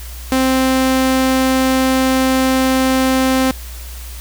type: tone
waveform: sawtooth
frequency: 261.6 Hz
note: C4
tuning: in tune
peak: -8 dBFS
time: 0.32-3.51 s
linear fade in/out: 0 ms
effects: added 60 Hz sine -28 dBFS peak until 4.2 s + white hiss -36 dBFS RMS until 4.2 s